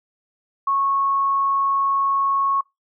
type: tone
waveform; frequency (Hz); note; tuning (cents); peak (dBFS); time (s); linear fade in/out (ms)
sine; 1100; C#6; -14; -17; 0.67-2.61; 5
effects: noise-tail reverb RT60 0.2 s tail -25 dB re dry